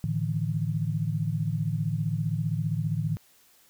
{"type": "chord", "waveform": "sine", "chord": "A suspended fourth", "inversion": "none", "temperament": "equal with one note detuned", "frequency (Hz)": [110, 149.57, 164.81], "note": ["A2", "D3", "E3"], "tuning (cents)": [0, 32, 0], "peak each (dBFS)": [-30, -29, -30], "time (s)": [0.04, 3.17], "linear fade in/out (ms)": 0, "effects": ["white hiss -60 dBFS RMS until 3.69 s"]}